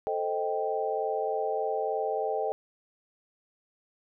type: chord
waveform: sine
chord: A half-diminished seventh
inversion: none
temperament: equal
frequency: 440 / 523.3 / 622.3 / 784 Hz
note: A4 / C5 / Eb5 / G5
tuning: 0 / 0 / 0 / 0 cents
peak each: -31 / -35 / -33 / -32 dBFS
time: 0.07-2.52 s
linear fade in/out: 0 ms
effects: none